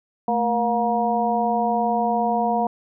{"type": "harmonic tone with a mistuned harmonic", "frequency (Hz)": 237.2, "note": "A#3", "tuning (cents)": 30, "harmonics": [1, 2, 3, 4], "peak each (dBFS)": [-25, -27, -21, -25], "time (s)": [0.28, 2.67], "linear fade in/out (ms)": 2, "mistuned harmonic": 1, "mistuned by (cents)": -120, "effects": []}